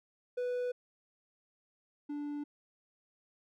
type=tone pair in turn; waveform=triangle; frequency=493.9 / 291.9 Hz; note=B4 / D4; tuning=0 / -10 cents; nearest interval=major sixth; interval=910 cents; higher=first; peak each=-30 / -34 dBFS; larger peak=first; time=0.37-0.72 / 2.09-2.44 s; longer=neither; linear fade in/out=10 ms; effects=none

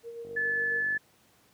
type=tone with tremolo; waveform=sine; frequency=466.2 Hz; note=A#4; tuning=in tune; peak=-36 dBFS; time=0.03-0.84 s; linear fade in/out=50 ms; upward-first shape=sine; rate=7.3 Hz; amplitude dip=45%
type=click train; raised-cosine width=2 ms; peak=-36 dBFS; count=36; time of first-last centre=0.25-0.967 s; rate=48.8 Hz
type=tone; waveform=sine; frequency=1732 Hz; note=A6; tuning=28 cents flat; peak=-26 dBFS; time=0.36-0.98 s; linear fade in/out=10 ms
effects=pink hiss -63 dBFS RMS until 1.53 s + high-pass 100 Hz 12 dB/octave

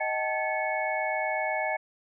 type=tone cluster; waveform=sine; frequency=626 / 766 / 874 / 1720 / 2206 Hz; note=D#5 / G5 / A5 / A6 / C#7; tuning=+10 / -40 / -12 / -40 / -9 cents; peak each=-31 / -33 / -34 / -35 / -32 dBFS; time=0-1.77 s; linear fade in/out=10 ms; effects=none

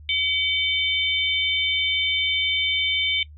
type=tone cluster; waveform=sine; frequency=2273 / 3069 / 3587 Hz; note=C#7 / G7 / A7; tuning=+43 / -37 / +33 cents; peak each=-24 / -24 / -26 dBFS; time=0.09-3.23 s; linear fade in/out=2 ms; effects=noise-tail reverb RT60 0.1 s tail -19 dB re dry + added 75 Hz sine -41 dBFS peak until 3.37 s

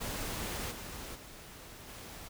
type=noise with level steps; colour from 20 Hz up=pink; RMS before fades=-38 / -44 / -50 / -47 dBFS; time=0-2.29 s; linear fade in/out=20 ms; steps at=0.7 / 1.14 / 1.87 s; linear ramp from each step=20 ms; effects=none

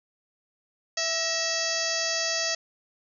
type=harmonic tone with a mistuned harmonic; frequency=659.3 Hz; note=E5; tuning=in tune; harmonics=1 / 2 / 3 / 4 / 5 / 6 / 7 / 8 / 9 / 10; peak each=-33 / -40 / -33 / -36 / -39 / -39 / -32 / -32 / -34 / -34 dBFS; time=0.97-2.55 s; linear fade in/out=5 ms; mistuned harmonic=3; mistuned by=-71 cents; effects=none

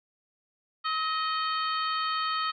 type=harmonic tone with a mistuned harmonic; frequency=622.3 Hz; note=D#5; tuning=in tune; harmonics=2 / 3 / 4 / 5 / 6 / 7; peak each=-28 / -37 / -42 / -37 / -41 / -37 dBFS; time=0.84-2.52 s; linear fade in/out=20 ms; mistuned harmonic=2; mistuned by=+41 cents; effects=none

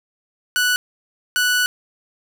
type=tone bursts at uneven times; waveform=sawtooth; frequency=1480 Hz; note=F#6; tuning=in tune; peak=-12 dBFS; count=2; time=0.56-0.76 / 1.36-1.66 s; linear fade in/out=0 ms; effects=none

